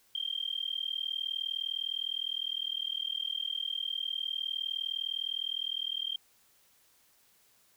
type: tone with amplitude modulation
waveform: sine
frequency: 3177 Hz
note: G7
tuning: 23 cents sharp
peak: -28 dBFS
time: 0.15-6.16 s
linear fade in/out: 2 ms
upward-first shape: sine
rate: 39.7 Hz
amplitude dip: 100%
effects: white hiss -66 dBFS RMS until 7.76 s